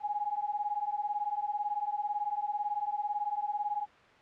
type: beating tone pair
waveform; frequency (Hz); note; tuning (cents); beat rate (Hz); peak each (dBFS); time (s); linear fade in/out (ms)
sine; 820 / 838; G#5 / G#5; -22 / +15; 18; -34 / -33; 0-3.87; 50
effects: white hiss -57 dBFS RMS until 4.21 s + low-pass 2000 Hz 12 dB/octave